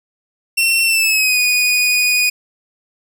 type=tone with pitch glide; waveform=sawtooth; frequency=2711 to 2472 Hz; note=E7 to D#7; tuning=+48 to -12 cents; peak=-9 dBFS; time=0.57-2.3 s; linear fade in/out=10 ms; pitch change=-160 cents; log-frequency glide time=0.85-1.39 s; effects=none